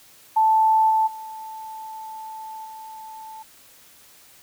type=tone with level steps; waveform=sine; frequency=879 Hz; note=A5; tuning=2 cents flat; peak=-14 / -16 / -33 / -36 dBFS; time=0.36-3.43 s; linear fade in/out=10 ms; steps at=0.89 / 1.06 / 2.64 s; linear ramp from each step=20 ms; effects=white hiss -51 dBFS RMS until 4.42 s